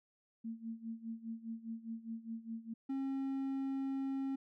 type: tone with tremolo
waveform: sine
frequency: 226.8 Hz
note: A#3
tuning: 47 cents flat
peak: -38 dBFS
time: 0.44-2.74 s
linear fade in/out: 10 ms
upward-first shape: sine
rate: 4.9 Hz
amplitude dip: 85%
type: tone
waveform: triangle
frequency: 270 Hz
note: C#4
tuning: 45 cents flat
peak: -33 dBFS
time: 2.89-4.36 s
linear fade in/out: 10 ms
effects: none